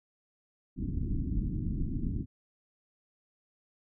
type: low-pass noise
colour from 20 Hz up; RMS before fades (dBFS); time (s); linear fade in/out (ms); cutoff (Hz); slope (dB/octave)
pink; -32; 0.76-2.26; 50; 310; 48
effects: none